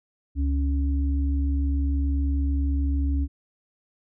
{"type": "tone pair together", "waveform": "sine", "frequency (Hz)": [69.75, 279], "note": ["C#2", "C#4"], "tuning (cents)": [11, 11], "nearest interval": "2 octaves", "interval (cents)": 2400, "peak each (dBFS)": [-21, -30], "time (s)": [0.35, 3.28], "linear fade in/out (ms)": 50, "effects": []}